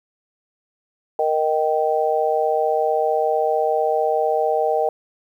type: harmonic tone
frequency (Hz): 155.56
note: D#3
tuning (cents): 0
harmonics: 3 / 4 / 5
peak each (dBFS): -21 / -21 / -21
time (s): 1.19-4.89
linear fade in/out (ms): 2
effects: 9-bit